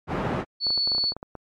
pink band-pass noise, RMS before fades -27 dBFS, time 0.07-0.45 s, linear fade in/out 50 ms, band 100 to 1300 Hz, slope 12 dB/octave
sine tone, 4435 Hz, C#8, in tune, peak -21 dBFS, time 0.6-1.14 s, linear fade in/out 50 ms
clicks, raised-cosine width 1 ms, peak -22 dBFS, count 12, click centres 0.668 / 0.705 / 0.777 / 0.875 / 0.918 / 0.949 / 0.982 / 1.04 / 1.121 / 1.166 / 1.229 / 1.353 s
effects MP3 64 kbps

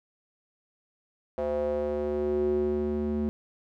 square tone with band-pass filter sweep, 73.9 Hz, D2, 11 cents sharp, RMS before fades -28 dBFS, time 1.38-3.29 s, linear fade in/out 0 ms, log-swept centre 570 to 270 Hz, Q 5, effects none

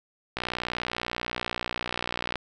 click train, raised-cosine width 0.3 ms, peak -13 dBFS, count 121, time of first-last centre 0.37-2.357 s, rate 60.4 Hz, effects none

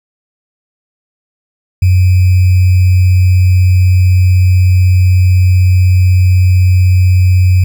sine tone with sample-and-hold, 91.6 Hz, F#2, 17 cents flat, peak -4 dBFS, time 1.82-7.64 s, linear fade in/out 5 ms, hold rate 2450 Hz, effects none

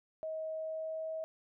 sine tone with pitch glide, 634 to 639.5 Hz, D#5 to D#5, +32 to +47 cents, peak -36 dBFS, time 0.23-1.24 s, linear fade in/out 0 ms, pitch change +15 cents, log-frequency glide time 0.49-1.13 s, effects none

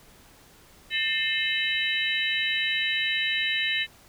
sine tone cluster, 1796 / 2119 / 2612 / 3027 / 3892 Hz, A6 / C7 / E7 / F#7 / B7, +35 / +21 / -17 / +39 / -26 cents, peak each -29 / -31 / -31 / -29 / -31 dBFS, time 0.9-3.87 s, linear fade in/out 50 ms, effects pink hiss -54 dBFS RMS until 4.08 s

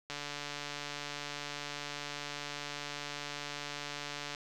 click train, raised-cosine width 0.2 ms, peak -22 dBFS, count 617, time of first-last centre 0.1-4.348 s, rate 145 Hz, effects none

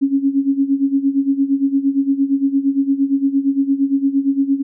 sine tone with tremolo, 275.3 Hz, C#4, 12 cents flat, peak -10 dBFS, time 0.01-4.63 s, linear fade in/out 20 ms, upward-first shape sine, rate 8.7 Hz, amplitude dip 80%, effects none

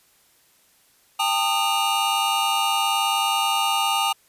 square tone cluster, 796 / 895 / 1229 / 2842 Hz, G5 / A5 / D#6 / F7, +26 / +29 / -22 / +30 cents, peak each -26 dBFS, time 1.19-4.13 s, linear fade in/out 10 ms, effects white hiss -59 dBFS RMS until 4.28 s + resampled to 32000 Hz

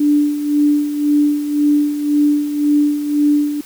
sine tone with tremolo, 293.7 Hz, D4, in tune, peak -9 dBFS, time 0-3.61 s, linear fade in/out 5 ms, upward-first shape sine, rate 1.9 Hz, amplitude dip 65%, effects white hiss -40 dBFS RMS until 3.65 s

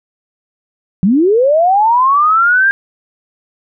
sine linear sweep, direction up, 170 to 1620 Hz, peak -7 dBFS, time 1.03-2.71 s, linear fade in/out 0 ms, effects none

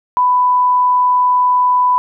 sine tone, 995 Hz, B5, 13 cents sharp, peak -9 dBFS, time 0.17-1.98 s, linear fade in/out 0 ms, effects none

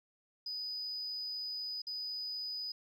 sine tone with dropouts, 4978 Hz, D#8, in tune, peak -36 dBFS, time 0.46-2.72 s, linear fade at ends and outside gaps 5 ms, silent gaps 1.819-1.868 s, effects tanh soft clip ceiling -34 dBFS + 13-bit

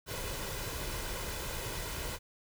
pink noise with comb filter, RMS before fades -38 dBFS, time 0.06-2.19 s, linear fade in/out 50 ms, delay 2 ms, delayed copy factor +0.5, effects none

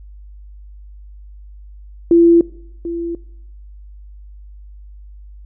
sine tone with echo, 338.7 Hz, E4, 47 cents sharp, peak -6 dBFS, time 2.11-2.41 s, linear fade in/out 2 ms, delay 740 ms, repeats 1, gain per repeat -14 dB, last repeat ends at 3.15 s, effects noise-tail reverb RT60 0.8 s tail -21 dB re dry + added 50 Hz sine -35 dBFS peak until 5.45 s

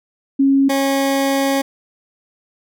sine / 20% pulse tone pair in turn, 273.6 / 273.6 Hz, C#4 / C#4, -23 / -23 cents, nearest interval unison, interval 0 cents, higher neither, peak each -10 dBFS, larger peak neither, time 0.39-0.69 / 0.69-1.62 s, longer second, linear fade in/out 10 ms, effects none

